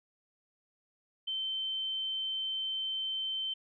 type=tone; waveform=sine; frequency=3095 Hz; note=G7; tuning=23 cents flat; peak=-32 dBFS; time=1.27-3.54 s; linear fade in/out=10 ms; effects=none